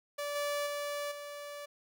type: tone with level steps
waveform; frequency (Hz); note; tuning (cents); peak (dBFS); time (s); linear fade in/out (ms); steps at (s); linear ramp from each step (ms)
sawtooth; 580; D5; -22; -31 / -28 / -31 / -38; 0.18-1.66; 10; 0.35 / 0.66 / 1.11; 10
effects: none